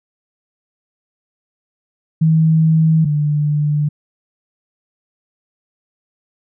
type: tone pair in turn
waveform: sine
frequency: 159.8 / 148.49 Hz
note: D#3 / D3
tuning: +47 / +19 cents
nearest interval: minor second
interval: 128 cents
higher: first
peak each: -9 / -13 dBFS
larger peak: first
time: 2.21-3.05 / 3.05-3.89 s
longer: neither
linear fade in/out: 10 ms
effects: none